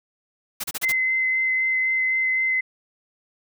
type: noise bursts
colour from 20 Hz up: white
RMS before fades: -28 dBFS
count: 5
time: 0.6-0.924 s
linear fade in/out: 10 ms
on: 40 ms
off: 31 ms
type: tone with vibrato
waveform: sine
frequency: 2056 Hz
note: C7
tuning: 31 cents flat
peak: -19 dBFS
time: 0.83-2.61 s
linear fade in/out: 10 ms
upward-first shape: sine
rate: 3.9 Hz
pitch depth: 10 cents each way
effects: none